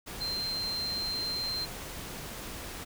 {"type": "tone in noise", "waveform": "sine", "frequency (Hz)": 4146, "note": "C8", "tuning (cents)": -17, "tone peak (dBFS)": -31, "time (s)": [0.2, 1.66], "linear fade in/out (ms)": 20, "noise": "pink", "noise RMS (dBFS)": -41, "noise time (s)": [0.06, 2.85], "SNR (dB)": 7, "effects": []}